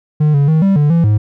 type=tone with pitch steps; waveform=triangle; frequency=151.4 / 141.7 / 158.1 / 195.3 / 147.2 / 167.8 / 105.8 Hz; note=D#3 / C#3 / D#3 / G3 / D3 / E3 / G#2; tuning=-47 / +38 / +28 / -6 / +4 / +31 / +33 cents; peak=-6 dBFS; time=0.2-1.18 s; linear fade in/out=10 ms; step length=140 ms; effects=none